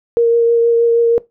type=tone with vibrato; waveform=sine; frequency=466.2 Hz; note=A#4; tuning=in tune; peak=-8 dBFS; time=0.17-1.18 s; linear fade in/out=0 ms; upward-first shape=triangle; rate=6.3 Hz; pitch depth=14 cents each way; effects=noise-tail reverb RT60 0.2 s tail -20 dB re dry